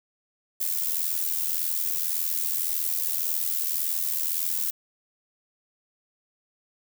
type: noise with amplitude modulation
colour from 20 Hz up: violet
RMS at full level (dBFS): -24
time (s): 0.6-4.71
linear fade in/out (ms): 10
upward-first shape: sine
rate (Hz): 81.8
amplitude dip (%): 70
effects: none